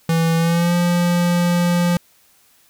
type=tone with pitch glide; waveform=square; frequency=164.81 to 174.61 Hz; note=E3 to F3; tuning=0 to 0 cents; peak=-15 dBFS; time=0.09-1.97 s; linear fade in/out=2 ms; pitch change=+100 cents; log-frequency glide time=0.37-0.74 s; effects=white hiss -55 dBFS RMS until 2.69 s